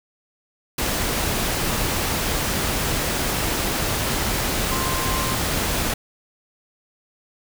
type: tone in noise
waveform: sine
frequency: 1046.5 Hz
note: C6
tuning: in tune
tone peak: -28 dBFS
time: 4.71-5.35 s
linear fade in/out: 5 ms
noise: pink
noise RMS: -23 dBFS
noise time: 0.78-5.94 s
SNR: -8 dB
effects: none